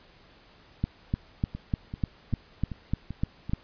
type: two click trains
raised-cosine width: 5 ms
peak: -13 / -22 dBFS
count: 10 / 6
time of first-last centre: 0.84-3.535 / 1.55-3.496 s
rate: 3.34 / 2.57 Hz
effects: pink hiss -56 dBFS RMS until 3.63 s + resampled to 11025 Hz